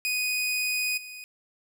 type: tone with level steps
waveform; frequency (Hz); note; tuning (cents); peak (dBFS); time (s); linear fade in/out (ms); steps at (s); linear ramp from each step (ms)
sawtooth; 2489; D#7; 0; -22 / -36; 0.05-1.24; 0; 0.97; 10
effects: none